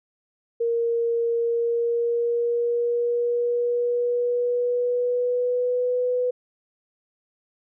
sine tone with pitch glide, 466.2 to 496.8 Hz, A#4 to B4, 0 to +10 cents, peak -20 dBFS, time 0.6-6.31 s, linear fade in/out 10 ms, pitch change +110 cents, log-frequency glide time 1.35-6.02 s, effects none

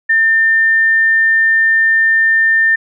sine tone, 1800 Hz, A6, 39 cents sharp, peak -8 dBFS, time 0.09-2.76 s, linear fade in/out 10 ms, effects none

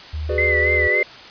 sine tone, 76.8 Hz, D#2, 22 cents flat, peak -23 dBFS, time 0.13-0.88 s, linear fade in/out 10 ms
triangle chord, G# half-diminished seventh, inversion third, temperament just, 373.8 / 415.3 / 498.4 / 598 Hz, F#4 / G#4 / B4 / D5, +18 / 0 / +16 / +31 cents, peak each -24 dBFS, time 0.29-1.03 s, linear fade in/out 5 ms
sine tone with vibrato, 2020 Hz, B6, 39 cents sharp, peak -16 dBFS, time 0.38-1.03 s, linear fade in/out 2 ms, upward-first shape sine, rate 3.6 Hz, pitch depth 60 cents each way
effects white hiss -39 dBFS RMS until 1.3 s + resampled to 11025 Hz

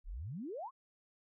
sine exponential sweep, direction up, 30.87 to 1151 Hz, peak -40 dBFS, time 0.04-0.71 s, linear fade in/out 50 ms, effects none

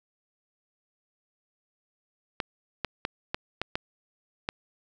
clicks, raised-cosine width 0.3 ms, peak -12 dBFS, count 7, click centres 2.402 / 2.847 / 3.051 / 3.345 / 3.616 / 3.755 / 4.489 s, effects none

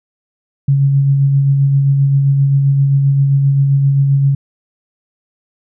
sine tone with tremolo, 138.59 Hz, C#3, in tune, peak -7 dBFS, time 0.68-4.35 s, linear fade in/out 5 ms, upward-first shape sine, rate 7.6 Hz, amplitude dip 30%, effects none

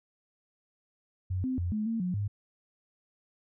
sine tone with pitch steps, 92.4 / 258.2 / 87.8 / 213.6 / 227.1 / 180.5 / 102.1 Hz, F#2 / C4 / F2 / G#3 / A#3 / F#3 / G#2, -2 / -23 / +10 / +49 / -45 / -43 / -29 cents, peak -28 dBFS, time 1.3-2.28 s, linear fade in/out 10 ms, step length 140 ms, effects none

